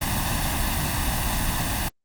pink noise with comb filter, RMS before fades -24 dBFS, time 0.01-1.89 s, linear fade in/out 10 ms, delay 1.1 ms, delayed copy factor +0.85, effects Opus 32 kbps

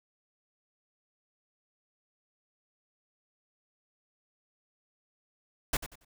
pink noise with echo, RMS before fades -28 dBFS, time 5.73-5.77 s, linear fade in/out 5 ms, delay 93 ms, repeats 3, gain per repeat -12 dB, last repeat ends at 6.049 s, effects none

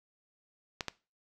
clicks, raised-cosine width 0.2 ms, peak -16 dBFS, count 2, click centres 0.808 / 0.883 s, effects noise-tail reverb RT60 0.3 s tail -20 dB re dry

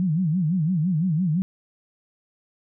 sine tone with vibrato, 169.2 Hz, E3, 45 cents sharp, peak -19 dBFS, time 0-1.42 s, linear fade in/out 0 ms, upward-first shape sine, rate 5.9 Hz, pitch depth 210 cents each way, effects none

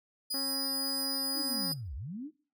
sawtooth tone, 4949 Hz, D#8, 10 cents flat, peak -29 dBFS, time 0.3-1.74 s, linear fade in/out 10 ms
harmonic tone, 270.6 Hz, C#4, 42 cents flat, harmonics 1 / 2 / 3 / 4 / 5 / 6 / 7, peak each -39 / -45 / -49 / -51 / -53 / -55 / -56 dBFS, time 0.34-1.72 s, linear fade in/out 2 ms
sine linear two-way sweep, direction down then up, 325 to 55.7 to 325 Hz, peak -37 dBFS, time 1.34-2.31 s, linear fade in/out 50 ms, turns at 1.95 s
effects noise-tail reverb RT60 0.4 s tail -22 dB re dry

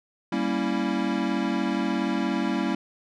square chord, G diminished seventh, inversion none, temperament equal, 196 / 233.1 / 277.2 / 329.6 Hz, G3 / Bb3 / Db4 / Fb4, 0 / 0 / 0 / 0 cents, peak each -30 dBFS, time 0.32-2.75 s, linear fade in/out 5 ms, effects low-pass 4000 Hz 12 dB/octave

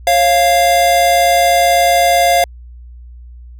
square tone pair together, 547.8 / 696 Hz, C#5 / F5, -21 / -6 cents, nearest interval major third, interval 415 cents, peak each -17 / -10 dBFS, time 0.07-2.44 s, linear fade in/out 2 ms, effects added 60 Hz sine -32 dBFS peak until 3.59 s

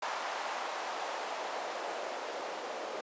white noise with band-pass filter sweep, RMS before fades -38 dBFS, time 0.02-3.01 s, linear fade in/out 5 ms, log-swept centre 910 to 510 Hz, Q 1.7, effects high-pass 300 Hz 12 dB/octave + resampled to 16000 Hz

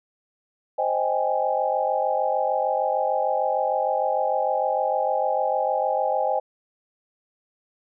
sine chord, Ab major seventh, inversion first, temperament equal, 523.3 / 622.3 / 784 / 830.6 Hz, C5 / Eb5 / G5 / Ab5, 0 / 0 / 0 / 0 cents, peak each -26 dBFS, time 0.78-6.4 s, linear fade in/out 10 ms, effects none

